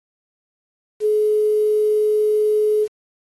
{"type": "tone with quantisation", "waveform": "sine", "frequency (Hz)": 425, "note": "G#4", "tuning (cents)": 40, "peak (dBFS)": -14, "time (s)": [1, 2.88], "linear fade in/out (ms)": 50, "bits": 7, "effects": ["AAC 32 kbps"]}